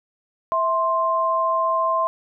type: tone pair together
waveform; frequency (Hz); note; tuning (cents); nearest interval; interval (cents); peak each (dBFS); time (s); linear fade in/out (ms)
sine; 654.6 / 1049; E5 / C6; -12 / +4; minor sixth; 816; -23 / -19; 0.52-2.07; 0
effects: none